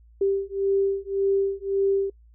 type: beating tone pair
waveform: sine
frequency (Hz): 392 / 393.8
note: G4 / G4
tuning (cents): 0 / +8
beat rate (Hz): 1.8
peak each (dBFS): -24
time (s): 0.21-2.1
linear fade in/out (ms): 5
effects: noise-tail reverb RT60 0.1 s tail -24 dB re dry + added 57 Hz sine -50 dBFS peak until 2.34 s